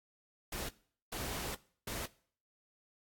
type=noise bursts at uneven times; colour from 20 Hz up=pink; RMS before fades=-40 dBFS; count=3; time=0.52-0.69 / 1.12-1.55 / 1.87-2.06 s; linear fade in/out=5 ms; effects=noise-tail reverb RT60 0.5 s tail -20 dB re dry + AAC 64 kbps